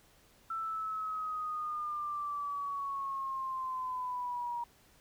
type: linear sweep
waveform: sine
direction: down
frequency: 1334 to 947 Hz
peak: -34 dBFS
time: 0.5-4.64 s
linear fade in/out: 5 ms
effects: pink hiss -64 dBFS RMS until 5 s